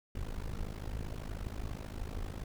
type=noise with amplitude modulation; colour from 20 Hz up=brown; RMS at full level=-35 dBFS; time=0.15-2.44 s; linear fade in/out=5 ms; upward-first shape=sine; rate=52.6 Hz; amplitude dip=90%; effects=none